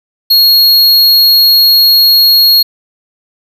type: tone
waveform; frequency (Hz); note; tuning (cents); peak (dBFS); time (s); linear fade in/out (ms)
square; 4300; C8; +47; -4; 0.3-2.63; 10
effects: none